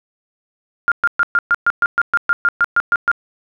sine tone bursts, 1405 Hz, F6, 10 cents sharp, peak -10 dBFS, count 15, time 0.88-3.115 s, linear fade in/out 0 ms, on 37 ms, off 120 ms, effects none

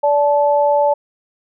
sine tone pair together, 579.6 / 870 Hz, D5 / A5, -23 / -20 cents, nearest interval perfect fifth, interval 703 cents, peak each -13 / -15 dBFS, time 0.03-0.94 s, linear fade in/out 10 ms, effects none

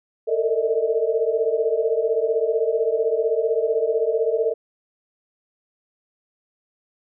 sine tone cluster, 442.8 / 458.5 / 599 / 640 Hz, A4 / A#4 / D5 / D#5, +11 / -29 / +34 / +49 cents, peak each -23 / -21 / -29 / -27 dBFS, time 0.27-4.54 s, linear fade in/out 20 ms, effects none

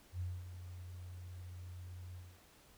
sine tone with ADSR envelope, 90 Hz, F#2, 47 cents flat, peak -36 dBFS, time 0.12-2.39 s, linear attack 81 ms, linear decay 230 ms, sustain -10 dB, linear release 240 ms, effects pink hiss -64 dBFS RMS until 2.77 s

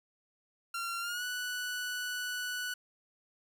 sawtooth tone with pitch glide, 1374 to 1481.1 Hz, F6 to F#6, -29 to +1 cents, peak -31 dBFS, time 0.74-2.74 s, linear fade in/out 5 ms, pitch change +130 cents, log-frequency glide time 1-1.24 s, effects none

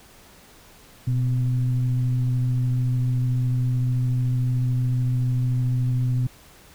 sine tone with frequency modulation, 124.2 Hz, B2, 10 cents sharp, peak -19 dBFS, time 1.07-6.27 s, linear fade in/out 5 ms, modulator 131 Hz, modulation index 0.36, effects pink hiss -50 dBFS RMS until 6.74 s

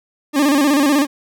40% pulse tone with vibrato, 285.7 Hz, D4, 48 cents flat, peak -11 dBFS, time 0.33-1.07 s, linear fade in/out 50 ms, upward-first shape square, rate 16 Hz, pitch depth 82 cents each way, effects none

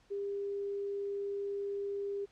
sine tone, 401 Hz, G4, 39 cents sharp, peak -34 dBFS, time 0.1-2.26 s, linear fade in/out 20 ms, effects pink hiss -67 dBFS RMS until 2.31 s + low-pass 6000 Hz 12 dB/octave

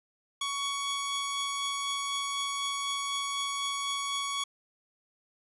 sawtooth tone pair together, 1120 / 3356 Hz, C#6 / G#7, +18 / +17 cents, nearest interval octave + perfect fifth, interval 1899 cents, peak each -29 / -31 dBFS, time 0.41-4.44 s, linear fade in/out 5 ms, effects resampled to 24000 Hz

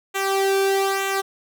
sawtooth tone with flanger, 390 Hz, G4, 9 cents flat, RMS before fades -21 dBFS, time 0.14-1.22 s, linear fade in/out 20 ms, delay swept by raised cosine 0.2 to 1.02 ms, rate 1.1 Hz, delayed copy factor -0.7, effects none

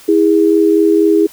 sine tone pair together, 325.1 / 409.2 Hz, E4 / G#4, -24 / -26 cents, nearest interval major third, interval 398 cents, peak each -10 dBFS, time 0.08-1.27 s, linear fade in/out 10 ms, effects white hiss -40 dBFS RMS until 1.32 s

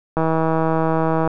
click train, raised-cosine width 1 ms, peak -6 dBFS, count 179, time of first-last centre 0.17-1.276 s, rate 161 Hz, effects none

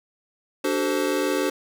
square chord, D dominant seventh, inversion none, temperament equal with one note detuned, 293.7 / 379.7 / 440 / 523.3 Hz, D4 / F#4 / A4 / C5, 0 / +45 / 0 / 0 cents, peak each -27 / -27 / -30 / -28 dBFS, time 0.64-1.5 s, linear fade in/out 5 ms, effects none

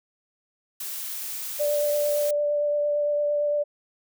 blue noise, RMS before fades -33 dBFS, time 0.8-2.31 s, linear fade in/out 5 ms
sine tone with vibrato, 587.3 Hz, D5, in tune, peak -21 dBFS, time 1.59-3.64 s, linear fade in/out 20 ms, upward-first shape triangle, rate 8.8 Hz, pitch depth 13 cents each way
effects none

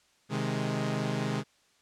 sawtooth chord, Ab major, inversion first, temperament equal, 130.81 / 155.56 / 207.7 Hz, C3 / Eb3 / Ab3, 0 / 0 / 0 cents, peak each -29 / -30 / -29 dBFS, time 0.29-1.44 s, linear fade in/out 50 ms, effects white hiss -66 dBFS RMS until 1.81 s + low-pass 7000 Hz 12 dB/octave

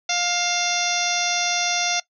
harmonic tone with a mistuned harmonic, 705 Hz, F5, 16 cents sharp, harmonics 1 / 2 / 3 / 4 / 5 / 6 / 7 / 8 / 9, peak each -27 / -31 / -28 / -30 / -27 / -31 / -31 / -27 / -30 dBFS, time 0.09-2 s, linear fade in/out 5 ms, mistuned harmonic 4, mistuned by -57 cents, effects noise-tail reverb RT60 0.1 s tail -20 dB re dry

